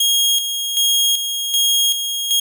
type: tone with tremolo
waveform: sawtooth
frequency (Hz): 3265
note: G#7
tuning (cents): -30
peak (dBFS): -10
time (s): 0-2.4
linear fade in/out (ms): 5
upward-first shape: square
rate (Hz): 1.3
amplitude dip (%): 55
effects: none